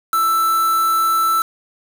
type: tone with quantisation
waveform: triangle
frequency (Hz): 1326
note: E6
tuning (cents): +10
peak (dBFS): -12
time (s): 0.13-1.42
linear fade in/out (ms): 2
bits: 4
effects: none